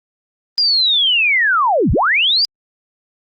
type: linear two-way sweep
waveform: sine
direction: down then up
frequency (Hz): 4925 to 35.85 to 4925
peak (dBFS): -11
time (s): 0.58-2.45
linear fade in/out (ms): 0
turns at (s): 1.92
effects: Opus 24 kbps

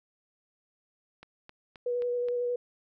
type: click train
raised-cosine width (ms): 0.3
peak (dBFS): -31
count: 5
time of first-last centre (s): 1.23-2.285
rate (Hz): 3.79
type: tone with vibrato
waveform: sine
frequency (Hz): 487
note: B4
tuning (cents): -24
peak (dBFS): -27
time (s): 1.86-2.56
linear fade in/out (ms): 5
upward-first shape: square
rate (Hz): 11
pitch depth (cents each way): 10
effects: none

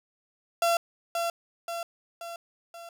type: tone with echo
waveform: 35% pulse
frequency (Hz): 680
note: F5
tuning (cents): -46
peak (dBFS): -20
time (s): 0.62-0.77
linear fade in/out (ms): 2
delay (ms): 530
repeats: 4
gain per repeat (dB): -5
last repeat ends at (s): 2.89
effects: none

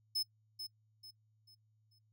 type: tone with echo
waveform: 45% pulse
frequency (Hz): 5200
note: E8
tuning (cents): -24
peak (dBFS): -33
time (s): 0.15-0.23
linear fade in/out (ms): 10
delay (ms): 440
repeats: 4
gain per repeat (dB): -9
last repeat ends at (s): 1.99
effects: noise-tail reverb RT60 0.1 s tail -23 dB re dry + added 108 Hz sine -70 dBFS peak until 2.12 s

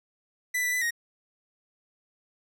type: tone with pitch steps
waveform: 45% pulse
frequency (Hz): 1990 / 1975 / 1997 / 1873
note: B6 / B6 / B6 / A#6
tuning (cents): +13 / 0 / +19 / +8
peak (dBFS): -25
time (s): 0.54-0.908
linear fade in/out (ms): 10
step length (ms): 92
effects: none

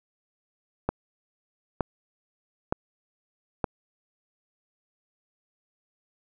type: click train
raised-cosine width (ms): 1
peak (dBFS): -10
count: 4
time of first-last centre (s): 0.89-3.642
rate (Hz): 1.09
effects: none

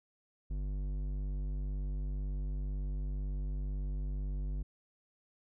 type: tone with low-pass filter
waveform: square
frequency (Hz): 49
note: G1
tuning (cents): 0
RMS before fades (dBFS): -36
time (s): 0.5-4.63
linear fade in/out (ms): 10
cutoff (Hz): 230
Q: 0.54
effects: none

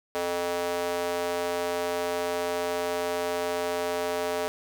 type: tone with high-pass filter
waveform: square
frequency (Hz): 87.31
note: F2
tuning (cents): 0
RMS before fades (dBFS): -29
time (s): 0.15-4.48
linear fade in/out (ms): 0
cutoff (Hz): 510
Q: 2.5
effects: none

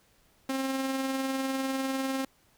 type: tone with tremolo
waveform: sawtooth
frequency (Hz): 266.8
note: C4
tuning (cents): +34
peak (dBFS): -23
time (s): 0.49-2.25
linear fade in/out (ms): 5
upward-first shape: triangle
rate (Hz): 20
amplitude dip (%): 40
effects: pink hiss -65 dBFS RMS until 2.57 s

